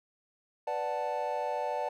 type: chord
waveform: triangle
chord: B minor seventh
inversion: none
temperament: equal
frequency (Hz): 493.9 / 587.3 / 740 / 880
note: B4 / D5 / F#5 / A5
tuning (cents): 0 / 0 / 0 / 0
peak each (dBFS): -36 / -33 / -35 / -33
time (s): 0.67-1.89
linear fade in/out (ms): 5
effects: none